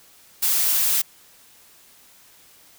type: noise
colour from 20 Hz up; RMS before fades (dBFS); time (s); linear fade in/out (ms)
blue; -20; 0.42-1.02; 10
effects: white hiss -52 dBFS RMS until 2.78 s